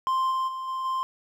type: tone with level steps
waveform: triangle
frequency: 1047 Hz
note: C6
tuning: 1 cent sharp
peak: -20 / -22 / -29 / -26 / -23 dBFS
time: 0.07-1.03 s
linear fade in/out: 0 ms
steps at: 0.3 / 0.47 / 0.67 / 0.84 s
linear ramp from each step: 20 ms
effects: none